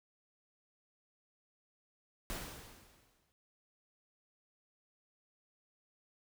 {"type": "noise with exponential decay", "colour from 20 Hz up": "pink", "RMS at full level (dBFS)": -40, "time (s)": [2.3, 3.32], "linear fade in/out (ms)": 0, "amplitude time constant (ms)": 220, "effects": []}